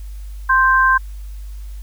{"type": "tone pair together", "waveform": "sine", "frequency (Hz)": [1048.1, 1567], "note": ["C6", "G6"], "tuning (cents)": [3, -1], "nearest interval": "perfect fifth", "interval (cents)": 696, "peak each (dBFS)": -13, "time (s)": [0.49, 0.98], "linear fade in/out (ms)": 10, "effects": ["added 50 Hz sine -28 dBFS peak until 1.82 s", "white hiss -51 dBFS RMS until 1.82 s"]}